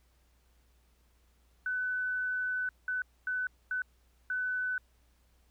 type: tone bursts at uneven times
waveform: sine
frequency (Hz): 1502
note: F#6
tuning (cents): +26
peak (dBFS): -30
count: 5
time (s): 1.66-2.69 / 2.88-3.02 / 3.27-3.47 / 3.71-3.82 / 4.3-4.78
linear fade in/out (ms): 2
effects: added 60 Hz sine -65 dBFS peak until 5.5 s + pink hiss -72 dBFS RMS until 5.5 s